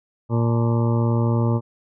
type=harmonic tone with a mistuned harmonic; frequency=116.54 Hz; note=A#2; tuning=in tune; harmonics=1 / 2 / 3 / 4 / 5 / 7 / 8 / 9 / 10; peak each=-18 / -24 / -28 / -30 / -32 / -35 / -36 / -37 / -38 dBFS; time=0.29-1.61 s; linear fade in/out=50 ms; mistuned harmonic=7; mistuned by=+81 cents; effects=none